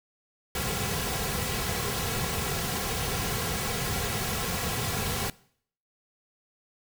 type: noise with comb filter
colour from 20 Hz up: pink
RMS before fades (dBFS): -30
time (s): 0.55-5.3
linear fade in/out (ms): 2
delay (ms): 3.3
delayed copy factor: -0.65
effects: noise-tail reverb RT60 0.6 s tail -21 dB re dry